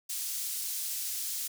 pink high-pass noise, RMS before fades -35 dBFS, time 0.09-1.48 s, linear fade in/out 10 ms, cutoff 6300 Hz, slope 12 dB/octave, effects none

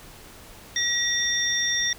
sine tone cluster, 1916 / 3593 / 5620 Hz, A#6 / A7 / F8, +47 / +36 / +10 cents, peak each -26 dBFS, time 0.76-1.93 s, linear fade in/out 2 ms, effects pink hiss -46 dBFS RMS until 1.98 s

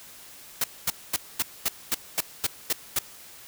white noise bursts, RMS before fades -24 dBFS, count 10, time 0.61-2.99 s, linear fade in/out 5 ms, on 31 ms, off 230 ms, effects white hiss -47 dBFS RMS until 3.47 s

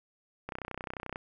click train, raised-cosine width 0.5 ms, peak -22 dBFS, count 22, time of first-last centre 0.49-1.159 s, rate 31.4 Hz, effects none

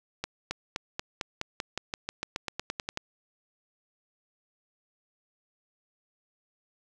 accelerating click train, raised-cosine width 0.2 ms, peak -14 dBFS, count 18, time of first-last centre 0.24-2.974 s, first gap 270 ms, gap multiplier 0.93, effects none

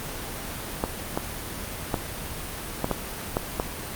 clicks, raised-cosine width 1 ms, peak -9 dBFS, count 7, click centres 0.839 / 1.175 / 1.942 / 2.844 / 2.913 / 3.369 / 3.599 s, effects pink hiss -34 dBFS RMS until 3.95 s + Opus 32 kbps

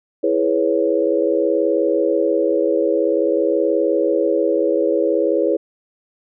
sine chord, C# minor seventh, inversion first, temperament equal, 329.6 / 415.3 / 493.9 / 554.4 Hz, E4 / G#4 / B4 / C#5, 0 / 0 / 0 / 0 cents, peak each -20 dBFS, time 0.23-5.57 s, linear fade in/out 10 ms, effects none

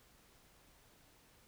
silence, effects pink hiss -66 dBFS RMS until 1.47 s

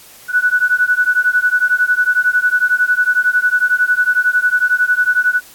sine beating tone pair, 1475 / 1486 Hz, F#6 / F#6, -6 / +7 cents, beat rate 11 Hz, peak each -14 dBFS, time 0.28-5.41 s, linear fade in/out 50 ms, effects white hiss -41 dBFS RMS until 5.54 s + AAC 64 kbps

